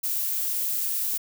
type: noise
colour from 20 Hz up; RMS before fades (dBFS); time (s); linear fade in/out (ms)
violet; -27; 0.03-1.18; 10
effects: none